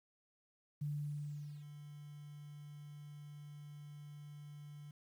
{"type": "tone with ADSR envelope", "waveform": "sine", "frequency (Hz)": 146.83, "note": "D3", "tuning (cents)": 0, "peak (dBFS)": -36, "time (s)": [0.81, 4.91], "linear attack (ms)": 10, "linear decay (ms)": 810, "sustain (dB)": -13, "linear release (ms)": 3, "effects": ["11-bit"]}